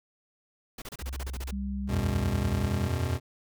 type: noise bursts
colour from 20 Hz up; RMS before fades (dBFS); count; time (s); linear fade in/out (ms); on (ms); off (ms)
pink; -40; 11; 0.78-1.51; 5; 40; 29
type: tone with vibrato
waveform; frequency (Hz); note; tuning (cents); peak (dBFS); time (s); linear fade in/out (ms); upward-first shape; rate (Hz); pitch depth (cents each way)
sine; 65.7; C2; +8; -33; 1.02-2.68; 0; square; 1.6; 17
type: tone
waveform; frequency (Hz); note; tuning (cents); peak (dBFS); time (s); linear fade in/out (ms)
sine; 199.1; G3; +27; -32; 1.52-2.88; 10
type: chord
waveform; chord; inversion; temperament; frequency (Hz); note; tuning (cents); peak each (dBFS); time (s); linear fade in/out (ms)
square; E suspended second; none; just; 82.41 / 92.71 / 123.61; E2 / F#2 / B2; 0 / +4 / +2; -32; 1.87-3.2; 50
effects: none